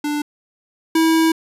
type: tone pair in turn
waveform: square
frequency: 295.3 / 324 Hz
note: D4 / E4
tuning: +10 / -30 cents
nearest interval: major second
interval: 160 cents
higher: second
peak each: -20 / -13 dBFS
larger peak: second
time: 0.04-0.22 / 0.95-1.32 s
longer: second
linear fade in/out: 5 ms
effects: resampled to 32000 Hz